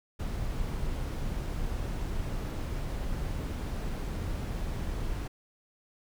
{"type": "noise", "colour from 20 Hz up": "brown", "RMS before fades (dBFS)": -33, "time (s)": [0.19, 5.28], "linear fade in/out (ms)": 10, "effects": []}